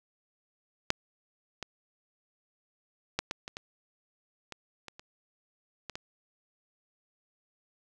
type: clicks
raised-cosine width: 0.2 ms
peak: -7 / -19 / -11 / -15 / -22 / -21 / -23 / -25 / -29 / -21 / -20 dBFS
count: 11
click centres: 0.904 / 1.627 / 3.19 / 3.311 / 3.479 / 3.569 / 4.523 / 4.883 / 4.995 / 5.897 / 5.955 s
effects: none